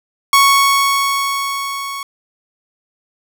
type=tone with level ramp; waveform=sawtooth; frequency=1108.7 Hz; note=C#6; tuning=in tune; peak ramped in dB=-3 to -20 dBFS; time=0.33-2.03 s; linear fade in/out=2 ms; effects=none